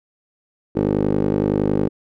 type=tone with band-pass filter; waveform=15% pulse; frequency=50.8 Hz; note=G#1; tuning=38 cents flat; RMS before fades=-19 dBFS; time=0.75-1.89 s; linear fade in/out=20 ms; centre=340 Hz; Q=7.8; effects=none